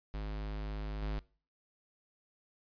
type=tone with level steps; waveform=square; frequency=51.91 Hz; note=G#1; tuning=in tune; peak=-37 / -34 dBFS; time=0.14-1.19 s; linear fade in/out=0 ms; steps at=1.02 s; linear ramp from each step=5 ms; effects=noise-tail reverb RT60 0.4 s tail -22 dB re dry + resampled to 11025 Hz